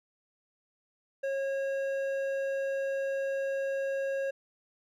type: tone with hard clipping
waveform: triangle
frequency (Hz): 545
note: C#5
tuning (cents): -29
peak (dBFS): -31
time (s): 1.23-4.31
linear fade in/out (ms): 10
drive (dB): 12
effects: none